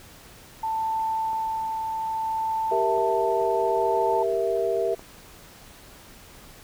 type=tone with tremolo; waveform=sine; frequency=887 Hz; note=A5; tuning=14 cents sharp; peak=-23 dBFS; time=0.63-4.23 s; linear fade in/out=5 ms; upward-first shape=sine; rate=0.62 Hz; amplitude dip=30%
type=clicks; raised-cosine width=1 ms; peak=-28 dBFS; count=6; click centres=1.332 / 2.735 / 2.98 / 3.414 / 4.134 / 4.994 s
type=chord; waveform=sine; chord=E diminished; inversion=first; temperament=equal; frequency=392 / 466.2 / 659.3 Hz; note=G4 / Bb4 / E5; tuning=0 / 0 / 0 cents; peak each=-26 dBFS; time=2.71-4.95 s; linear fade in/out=10 ms
effects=pink hiss -48 dBFS RMS until 6.63 s